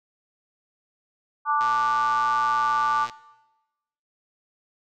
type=harmonic tone; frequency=293.7 Hz; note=D4; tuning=in tune; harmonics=3 / 4 / 5; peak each=-24 / -21 / -30 dBFS; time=1.45-3.08 s; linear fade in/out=50 ms
type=click train; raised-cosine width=0.2 ms; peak=-20 dBFS; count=178; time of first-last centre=1.61-3.097 s; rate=119 Hz
effects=noise-tail reverb RT60 1.0 s tail -18 dB re dry + MP3 96 kbps